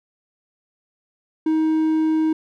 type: tone with hard clipping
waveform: triangle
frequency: 315.6 Hz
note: D#4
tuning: 25 cents sharp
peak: -17 dBFS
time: 1.46-2.33 s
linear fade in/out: 5 ms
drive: 6 dB
effects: none